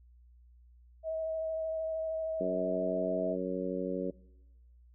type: tone with vibrato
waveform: sine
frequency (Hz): 641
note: E5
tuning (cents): -49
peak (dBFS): -32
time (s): 1.03-3.37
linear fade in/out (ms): 50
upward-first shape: sine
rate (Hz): 13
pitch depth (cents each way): 14
type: harmonic tone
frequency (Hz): 92.5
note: F#2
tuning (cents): 0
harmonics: 2 / 3 / 4 / 5 / 6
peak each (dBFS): -38 / -38 / -38 / -38 / -38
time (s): 2.4-4.11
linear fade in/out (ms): 10
effects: noise-tail reverb RT60 1.0 s tail -22 dB re dry + added 60 Hz sine -56 dBFS peak until 4.94 s